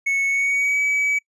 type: tone with pitch glide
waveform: triangle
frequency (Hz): 2206 to 2282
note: C#7 to C#7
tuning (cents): -9 to +50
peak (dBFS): -16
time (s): 0.06-1.19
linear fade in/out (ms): 10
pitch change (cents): +59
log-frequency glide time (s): 0.27-0.8
effects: noise-tail reverb RT60 0.1 s tail -24 dB re dry + resampled to 24000 Hz